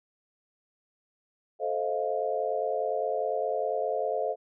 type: chord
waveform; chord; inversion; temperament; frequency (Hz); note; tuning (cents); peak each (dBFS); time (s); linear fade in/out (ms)
sine; F dominant seventh; first; just; 436.5 / 523.8 / 628.6 / 698.5; A4 / C5 / Eb5 / F5; -14 / +2 / +18 / 0; -32; 1.59-4.36; 50
effects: none